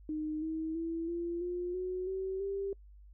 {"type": "tone with pitch steps", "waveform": "sine", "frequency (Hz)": [308, 319, 330.5, 342.3, 354.6, 367.3, 380.5, 394.2], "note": ["D#4", "D#4", "E4", "F4", "F4", "F#4", "F#4", "G4"], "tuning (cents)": [-17, 43, 5, -35, 26, -13, 48, 10], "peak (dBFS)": -33, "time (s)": [0.09, 2.73], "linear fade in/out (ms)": 2, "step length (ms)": 330, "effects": ["noise-tail reverb RT60 0.1 s tail -26 dB re dry", "added 50 Hz sine -52 dBFS peak until 3.13 s"]}